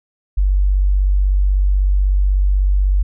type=tone; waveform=sine; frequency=48.1 Hz; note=G1; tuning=32 cents flat; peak=-11 dBFS; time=0.37-3.03 s; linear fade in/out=10 ms; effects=none